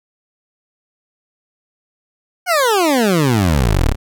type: exponential sweep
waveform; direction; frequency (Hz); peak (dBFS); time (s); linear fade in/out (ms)
20% pulse; down; 757 to 30.87; -7; 2.46-3.96; 50
effects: none